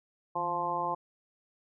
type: harmonic tone with a mistuned harmonic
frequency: 174.61 Hz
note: F3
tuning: in tune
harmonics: 1 / 2 / 3 / 4 / 5 / 6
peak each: -45 / -41 / -39 / -37 / -33 / -33 dBFS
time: 0.35-0.95 s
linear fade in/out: 10 ms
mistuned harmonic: 1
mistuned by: -120 cents
effects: none